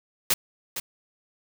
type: noise with echo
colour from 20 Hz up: white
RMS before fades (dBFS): -21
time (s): 0.3-0.34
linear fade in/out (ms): 5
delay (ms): 460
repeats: 1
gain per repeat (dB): -10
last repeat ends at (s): 0.8
effects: none